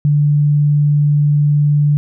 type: tone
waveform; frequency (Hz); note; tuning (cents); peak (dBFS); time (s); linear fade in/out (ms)
sine; 146.83; D3; 0; -9; 0.05-1.97; 0
effects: none